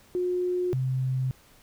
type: tone pair in turn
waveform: sine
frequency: 360 / 130.1 Hz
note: F#4 / C3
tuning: -47 / -9 cents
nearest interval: octave + tritone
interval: 1762 cents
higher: first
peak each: -24 dBFS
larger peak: neither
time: 0.15-0.73 / 0.73-1.31 s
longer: neither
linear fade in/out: 0 ms
effects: pink hiss -57 dBFS RMS until 1.62 s